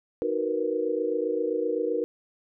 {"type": "chord", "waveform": "sine", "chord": "B major seventh", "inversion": "first", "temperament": "equal", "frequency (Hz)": [311.1, 370, 466.2, 493.9], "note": ["D#4", "F#4", "A#4", "B4"], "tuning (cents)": [0, 0, 0, 0], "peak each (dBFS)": [-32, -32, -27, -31], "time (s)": [0.22, 2.04], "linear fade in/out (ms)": 0, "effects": []}